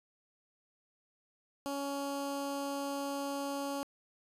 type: tone with notch filter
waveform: 15% pulse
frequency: 279.8 Hz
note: C#4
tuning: 16 cents sharp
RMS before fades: -37 dBFS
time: 1.66-3.83 s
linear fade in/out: 0 ms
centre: 2100 Hz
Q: 1.2
effects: resampled to 32000 Hz